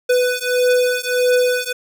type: beating tone pair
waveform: square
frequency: 496.4 / 498 Hz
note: B4 / B4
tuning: +9 / +14 cents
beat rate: 1.6 Hz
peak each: -18 dBFS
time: 0.09-1.73 s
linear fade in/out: 10 ms
effects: none